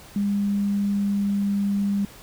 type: tone with pitch glide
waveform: sine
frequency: 202 to 200.6 Hz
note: G#3 to G3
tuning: -48 to +40 cents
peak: -20 dBFS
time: 0.16-2.05 s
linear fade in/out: 2 ms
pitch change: -12 cents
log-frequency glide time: 0.43-1.62 s
effects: pink hiss -46 dBFS RMS until 2.22 s